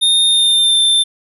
square tone with pitch glide, 3660 to 3568 Hz, A#7 to A7, -32 to +23 cents, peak -10 dBFS, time 0.01-1.04 s, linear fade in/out 20 ms, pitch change -45 cents, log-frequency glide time 0.26-0.8 s, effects resampled to 32000 Hz

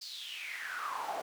brown noise with high-pass filter sweep, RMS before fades -40 dBFS, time 0.01-1.22 s, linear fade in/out 10 ms, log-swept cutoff 4800 to 660 Hz, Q 7.2, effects none

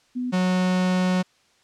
sine / 45% pulse tone pair in turn, 249.1 / 183.42 Hz, B3 / F#3, +15 / -15 cents, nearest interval perfect fourth, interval 530 cents, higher first, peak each -24 / -19 dBFS, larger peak second, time 0.15-0.32 / 0.32-1.23 s, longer second, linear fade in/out 20 ms, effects white hiss -61 dBFS RMS until 1.63 s + low-pass 6000 Hz 12 dB/octave

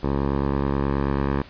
10% pulse tone with low-pass filter sweep, 69.3 Hz, C#2, in tune, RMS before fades -23 dBFS, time 0.03-1.42 s, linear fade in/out 5 ms, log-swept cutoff 930 to 1500 Hz, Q 1.1, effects pink hiss -46 dBFS RMS until 1.49 s + resampled to 11025 Hz

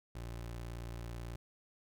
25% pulse tone, 58.27 Hz, A#1, in tune, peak -38 dBFS, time 0.15-1.36 s, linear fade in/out 5 ms, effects none

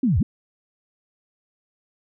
sine linear two-way sweep, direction down then up, 280.3 to 65.41 to 280.3 Hz, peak -16 dBFS, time 0.03-0.23 s, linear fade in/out 5 ms, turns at 0.19 s, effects none

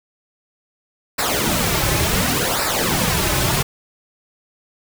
pink noise with flanger, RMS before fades -19 dBFS, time 1.18-3.63 s, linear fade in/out 10 ms, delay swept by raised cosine 0.31 to 4.31 ms, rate 0.69 Hz, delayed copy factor -0.75, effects none

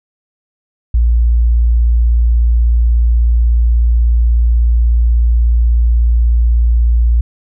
sine tone, 58.2 Hz, A#1, 2 cents flat, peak -7 dBFS, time 0.94-7.21 s, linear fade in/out 5 ms, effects none

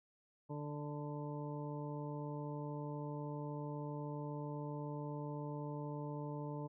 harmonic tone with a mistuned harmonic, 147.3 Hz, D3, 6 cents sharp, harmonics 1 / 2 / 3 / 4 / 6 / 7, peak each -43 / -47 / -49 / -51 / -51 / -56 dBFS, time 0.49-6.68 s, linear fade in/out 20 ms, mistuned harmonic 7, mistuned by -18 cents, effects none

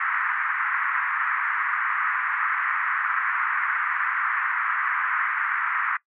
pink band-pass noise, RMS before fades -25 dBFS, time 0-5.97 s, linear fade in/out 5 ms, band 1100 to 2000 Hz, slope 48 dB/octave, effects noise-tail reverb RT60 0.1 s tail -21 dB re dry

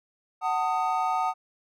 triangle chord, D# diminished, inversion first, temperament just, 746.7 / 896 / 1244.5 Hz, F#5 / A5 / D#6, +16 / +31 / 0 cents, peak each -25 / -27 / -27 dBFS, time 0.41-1.34 s, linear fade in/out 50 ms, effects none

